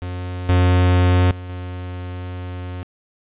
45% pulse tone with level steps, 90.1 Hz, F#2, 45 cents flat, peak -25 / -12 / -30 / -27 dBFS, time 0.02-2.83 s, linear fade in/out 0 ms, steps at 0.49 / 1.31 / 1.49 s, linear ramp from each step 2 ms, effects resampled to 8000 Hz + 9-bit

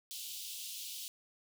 pink high-pass noise, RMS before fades -44 dBFS, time 0.11-1.08 s, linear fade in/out 0 ms, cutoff 2900 Hz, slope 48 dB/octave, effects none

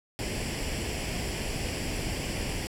pink noise with comb filter, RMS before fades -32 dBFS, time 0.19-2.67 s, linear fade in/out 0 ms, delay 0.39 ms, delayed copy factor +0.65, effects low-pass 10000 Hz 12 dB/octave

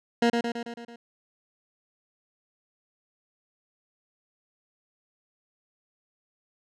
20% pulse tone with echo, 235.1 Hz, A#3, 15 cents sharp, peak -14 dBFS, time 0.22-0.3 s, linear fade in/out 5 ms, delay 110 ms, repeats 6, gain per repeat -4 dB, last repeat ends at 0.96 s, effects low-pass 5000 Hz 12 dB/octave

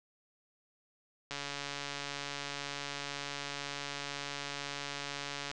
click train, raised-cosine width 0.2 ms, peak -21 dBFS, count 598, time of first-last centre 1.31-5.514 s, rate 142 Hz, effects resampled to 22050 Hz

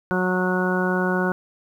harmonic tone, 183.2 Hz, F#3, 17 cents flat, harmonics 1 / 2 / 3 / 4 / 5 / 6 / 7 / 8, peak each -23 / -25 / -29 / -32 / -31 / -32 / -36 / -26 dBFS, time 0.11-1.32 s, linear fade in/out 0 ms, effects 9-bit

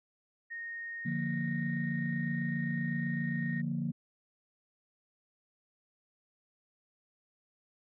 sine tone, 1855 Hz, A#6, 9 cents flat, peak -38 dBFS, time 0.5-3.62 s, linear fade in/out 20 ms
sine chord, Bb major, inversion first, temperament equal, 146.83 / 174.61 / 233.1 Hz, D3 / F3 / Bb3, 0 / 0 / 0 cents, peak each -35 dBFS, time 1.05-3.92 s, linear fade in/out 10 ms
effects tanh soft clip ceiling -22 dBFS

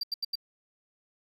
triangle tone bursts, 4699 Hz, D8, in tune, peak -27 dBFS, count 4, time 0.01-0.355 s, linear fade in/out 5 ms, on 24 ms, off 83 ms, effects 11-bit

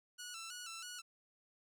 10% pulse tone with vibrato, 1396.9 Hz, F6, in tune, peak -37 dBFS, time 0.18-1.02 s, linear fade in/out 20 ms, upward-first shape square, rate 3.1 Hz, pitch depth 77 cents each way, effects none

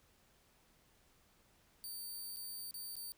10% pulse tone with dropouts, 4601 Hz, D8, 36 cents flat, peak -37 dBFS, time 1.84-3.12 s, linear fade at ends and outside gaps 0 ms, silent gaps 2.362-2.369 / 2.71-2.742 / 2.955-2.966 s, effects pink hiss -70 dBFS RMS until 3.17 s

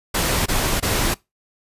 pink noise bursts, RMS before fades -20 dBFS, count 3, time 0.14-1.144 s, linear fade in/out 10 ms, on 320 ms, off 22 ms, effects noise-tail reverb RT60 0.2 s tail -22 dB re dry + resampled to 32000 Hz

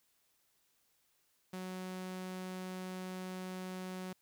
sawtooth tone, 185 Hz, F#3, in tune, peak -37 dBFS, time 1.53-4.13 s, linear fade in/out 5 ms, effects white hiss -75 dBFS RMS until 4.21 s

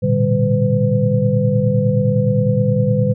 sine tone cluster, 112.1 / 121.8 / 148.4 / 196.5 / 505 Hz, A2 / B2 / D3 / G3 / B4, +33 / -24 / +18 / +4 / +39 cents, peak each -19 dBFS, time 0.02-3.14 s, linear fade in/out 20 ms, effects none

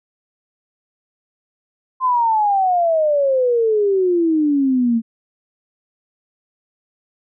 sine exponential sweep, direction down, 1046.5 to 223.7 Hz, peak -13 dBFS, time 2-5.02 s, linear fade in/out 50 ms, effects none

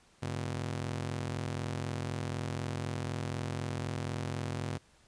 sawtooth ring-modulated tone, 121.2 Hz, B2, 32 cents flat, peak -27 dBFS, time 0.22-4.78 s, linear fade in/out 10 ms, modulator 22 Hz, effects pink hiss -64 dBFS RMS until 5.07 s + resampled to 22050 Hz

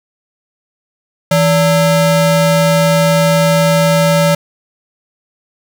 square ring-modulated tone, 370 Hz, F#4, in tune, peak -6 dBFS, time 1.31-4.35 s, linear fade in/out 5 ms, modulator 206 Hz, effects none

